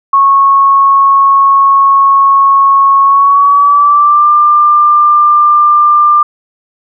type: tone with pitch glide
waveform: sine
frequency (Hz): 1100 to 1192.6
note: C#6 to D6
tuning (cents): -14 to +26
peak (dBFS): -3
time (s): 0.13-6.23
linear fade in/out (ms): 5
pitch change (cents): +140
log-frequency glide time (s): 3.03-4.3
effects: none